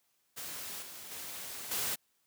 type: noise with level steps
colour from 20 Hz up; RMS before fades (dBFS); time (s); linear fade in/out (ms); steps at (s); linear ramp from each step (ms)
white; -42 / -47 / -43 / -34; 0.36-1.96; 20; 0.82 / 1.11 / 1.71; 5
effects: white hiss -75 dBFS RMS until 2.26 s + high-pass 80 Hz 12 dB/octave